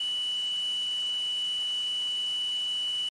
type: tone in noise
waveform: sine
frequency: 2960 Hz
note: F#7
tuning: in tune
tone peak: -27 dBFS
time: 0-3.09 s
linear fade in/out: 5 ms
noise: white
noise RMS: -45 dBFS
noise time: 0-3.09 s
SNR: +15 dB
effects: low-pass 12000 Hz 12 dB/octave + MP3 48 kbps